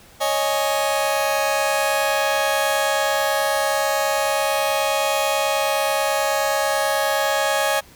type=chord; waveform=sawtooth; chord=C# suspended second; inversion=none; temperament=just; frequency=554.4 / 623.7 / 831.5 Hz; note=C#5 / D#5 / G#5; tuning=0 / +4 / +2 cents; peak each=-19 dBFS; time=0.2-7.81 s; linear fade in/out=20 ms; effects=pink hiss -48 dBFS RMS until 7.95 s